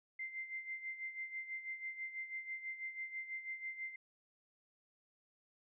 sine tone with tremolo, 2085 Hz, C7, 7 cents flat, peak -39 dBFS, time 0.19-3.96 s, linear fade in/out 5 ms, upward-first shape sine, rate 6.1 Hz, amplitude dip 70%, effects none

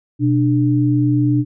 sine tone pair together, 124.8 / 296.8 Hz, B2 / D4, +19 / +18 cents, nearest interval octave + minor third, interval 1499 cents, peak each -15 dBFS, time 0.19-1.45 s, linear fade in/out 50 ms, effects none

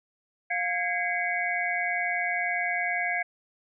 sine tone cluster, 704 / 1645 / 2055 / 2233 Hz, F5 / G#6 / C7 / C#7, +14 / -17 / -32 / +12 cents, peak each -31 dBFS, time 0.5-3.23 s, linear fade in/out 10 ms, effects none

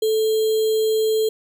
sine tone with sample-and-hold, 437.8 Hz, A4, 9 cents flat, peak -16 dBFS, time 0.02-1.29 s, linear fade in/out 5 ms, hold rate 3675 Hz, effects none

